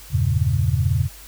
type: chord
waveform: sine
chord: E diminished seventh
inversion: none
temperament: equal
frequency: 82.41 / 98 / 116.54 / 138.59 Hz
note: E2 / G2 / Bb2 / Db3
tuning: 0 / 0 / 0 / 0 cents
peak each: -22 dBFS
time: 0.1-1.09 s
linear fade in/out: 50 ms
effects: added 50 Hz sine -43 dBFS peak until 1.27 s + white hiss -43 dBFS RMS until 1.27 s

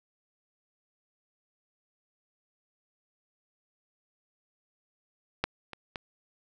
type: clicks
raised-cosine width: 0.3 ms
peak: -10 / -24 / -19 dBFS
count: 3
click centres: 5.44 / 5.733 / 5.958 s
effects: none

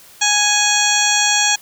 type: harmonic tone with a mistuned harmonic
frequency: 830.6 Hz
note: G#5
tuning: in tune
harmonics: 1 / 2 / 3 / 4 / 5 / 7 / 8 / 9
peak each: -21 / -21 / -21 / -21 / -21 / -21 / -21 / -21 dBFS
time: 0.21-1.56 s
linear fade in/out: 10 ms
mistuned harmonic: 5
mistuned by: +75 cents
effects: white hiss -44 dBFS RMS until 1.61 s

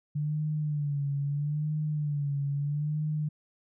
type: tone with vibrato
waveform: sine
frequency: 146.83 Hz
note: D3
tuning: in tune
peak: -27 dBFS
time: 0.15-3.29 s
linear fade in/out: 10 ms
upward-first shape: sine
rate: 0.77 Hz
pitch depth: 72 cents each way
effects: none

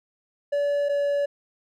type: tone pair in turn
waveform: triangle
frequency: 574 / 571.1 Hz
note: D5 / D5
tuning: -40 / -49 cents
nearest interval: unison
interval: 9 cents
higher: first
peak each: -19 dBFS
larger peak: neither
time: 0.52-0.89 / 0.89-1.26 s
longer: neither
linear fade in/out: 10 ms
effects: none

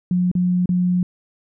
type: tone with dropouts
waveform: sine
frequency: 179.6 Hz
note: F3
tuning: 49 cents sharp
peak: -15 dBFS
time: 0.11-1.03 s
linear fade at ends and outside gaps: 2 ms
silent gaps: 0.315-0.352 / 0.658-0.691 s
effects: none

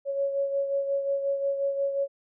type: beating tone pair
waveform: sine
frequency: 554.4 / 560 Hz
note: C#5 / C#5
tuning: 0 / +18 cents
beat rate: 5.6 Hz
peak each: -25 / -34 dBFS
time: 0.05-2.08 s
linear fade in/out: 50 ms
effects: none

